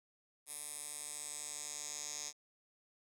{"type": "tone with band-pass filter sweep", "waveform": "10% pulse", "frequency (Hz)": 147.9, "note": "D3", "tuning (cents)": 13, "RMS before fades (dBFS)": -45, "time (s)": [0.46, 2.33], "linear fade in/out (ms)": 50, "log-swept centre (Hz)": [10000, 6400], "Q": 4, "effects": []}